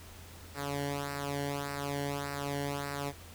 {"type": "tone with flanger", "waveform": "sawtooth", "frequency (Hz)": 141.8, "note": "C#3", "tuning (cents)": 40, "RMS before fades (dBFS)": -36, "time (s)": [0.54, 3.13], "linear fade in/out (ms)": 50, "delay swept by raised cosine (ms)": [0.3, 0.81], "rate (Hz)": 1.7, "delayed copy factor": -0.8, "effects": ["added 85 Hz sine -51 dBFS peak until 3.34 s", "pink hiss -52 dBFS RMS until 3.34 s"]}